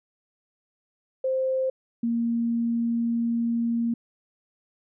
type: tone pair in turn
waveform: sine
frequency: 523.3 / 233.1 Hz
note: C5 / A#3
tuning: 0 / 0 cents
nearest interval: octave + major second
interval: 1400 cents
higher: first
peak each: -22 dBFS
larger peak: neither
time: 1.24-1.7 / 2.03-3.94 s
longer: second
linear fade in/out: 5 ms
effects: none